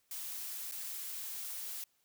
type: noise with dropouts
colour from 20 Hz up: blue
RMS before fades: -42 dBFS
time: 0.11-1.84 s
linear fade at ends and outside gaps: 2 ms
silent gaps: 0.714-0.72 s
effects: white hiss -75 dBFS RMS until 2.04 s